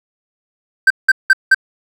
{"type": "tone bursts", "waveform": "triangle", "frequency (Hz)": 1558, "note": "G6", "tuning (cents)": -11, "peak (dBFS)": -3, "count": 4, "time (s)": [0.87, 1.546], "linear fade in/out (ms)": 5, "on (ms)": 34, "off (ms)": 180, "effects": []}